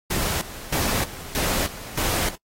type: noise with tremolo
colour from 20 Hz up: pink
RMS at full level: -24 dBFS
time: 0.1-2.36 s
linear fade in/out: 10 ms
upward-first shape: square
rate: 1.6 Hz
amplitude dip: 80%
effects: noise-tail reverb RT60 0.1 s tail -24 dB re dry + AAC 48 kbps